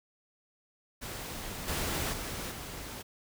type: noise with level steps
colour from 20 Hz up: pink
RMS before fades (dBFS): -40 / -33 / -38 / -42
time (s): 1.01-3.03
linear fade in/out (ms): 20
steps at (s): 1.67 / 2.12 / 2.5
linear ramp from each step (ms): 20
effects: none